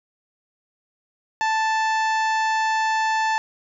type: harmonic tone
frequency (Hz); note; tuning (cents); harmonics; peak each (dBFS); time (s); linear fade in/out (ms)
880; A5; 0; 1 / 2 / 3 / 4 / 5 / 6 / 7 / 8; -20 / -25 / -33 / -39 / -38 / -41 / -42 / -43; 1.41-3.38; 0
effects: none